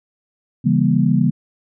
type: chord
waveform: sine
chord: C# diminished seventh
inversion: none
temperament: just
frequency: 138.59 / 166.31 / 199.57 / 239.5 Hz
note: C#3 / E3 / G3 / Bb3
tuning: 0 / +16 / +31 / +47 cents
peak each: -18 dBFS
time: 0.64-1.31 s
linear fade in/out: 20 ms
effects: none